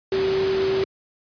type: tone in noise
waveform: sine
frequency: 384.6 Hz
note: G4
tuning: 33 cents flat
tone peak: -19 dBFS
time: 0.12-0.84 s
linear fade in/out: 2 ms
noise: pink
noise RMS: -29 dBFS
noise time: 0.12-0.84 s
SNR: +7 dB
effects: high-pass 100 Hz 12 dB/octave + resampled to 11025 Hz